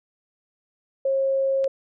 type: tone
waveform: sine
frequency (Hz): 540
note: C#5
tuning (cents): -45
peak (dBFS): -19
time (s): 1.05-1.68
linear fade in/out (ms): 5
type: click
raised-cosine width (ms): 0.2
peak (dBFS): -21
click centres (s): 1.643
effects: none